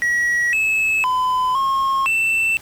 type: tone with pitch steps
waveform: triangle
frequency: 1918 / 2597 / 1012 / 1079 / 2668 Hz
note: A#6 / E7 / B5 / C#6 / E7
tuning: +49 / -26 / +42 / -47 / +20 cents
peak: -14 dBFS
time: 0.02-2.57 s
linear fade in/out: 0 ms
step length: 510 ms
effects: pink hiss -43 dBFS RMS until 2.61 s